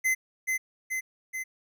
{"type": "tone with echo", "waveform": "square", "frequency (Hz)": 2051, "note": "C7", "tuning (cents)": -35, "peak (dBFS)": -23, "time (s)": [0.04, 0.15], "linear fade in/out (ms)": 20, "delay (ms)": 430, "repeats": 3, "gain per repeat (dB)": -3, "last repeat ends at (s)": 1.44, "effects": []}